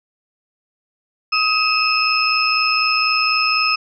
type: tone cluster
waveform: sine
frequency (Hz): 1265 / 2532 / 2656 / 5170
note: D#6 / D#7 / E7 / E8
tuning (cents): +28 / +30 / +12 / -34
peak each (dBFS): -19 / -21 / -22 / -19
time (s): 1.32-3.76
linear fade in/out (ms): 10
effects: none